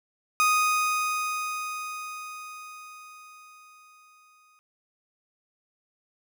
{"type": "tone with exponential decay", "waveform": "30% pulse", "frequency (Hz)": 1244.5, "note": "D#6", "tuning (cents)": 0, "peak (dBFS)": -16, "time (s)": [0.4, 4.59], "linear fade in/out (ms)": 0, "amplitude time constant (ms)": 910, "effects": []}